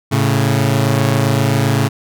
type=tone pair together; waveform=sawtooth; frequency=110 / 137.63 Hz; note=A2 / C#3; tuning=0 / -12 cents; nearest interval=major third; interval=388 cents; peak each=-11 dBFS; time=0.11-1.89 s; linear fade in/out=20 ms; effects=none